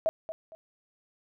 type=tone with echo; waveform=sine; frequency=645 Hz; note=E5; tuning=38 cents flat; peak=-22 dBFS; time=0.06-0.09 s; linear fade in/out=0 ms; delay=230 ms; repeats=2; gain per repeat=-11 dB; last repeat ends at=0.55 s; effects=none